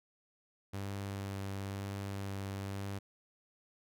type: tone with vibrato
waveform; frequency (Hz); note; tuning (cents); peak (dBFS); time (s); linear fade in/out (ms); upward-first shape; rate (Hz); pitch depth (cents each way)
sawtooth; 98.6; G2; +11; -34; 0.73-2.99; 10; sine; 1; 11
effects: none